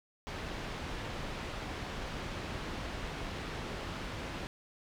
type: low-pass noise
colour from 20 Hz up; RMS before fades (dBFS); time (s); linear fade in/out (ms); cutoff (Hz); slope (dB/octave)
pink; -40; 0.27-4.47; 0; 3700; 12
effects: none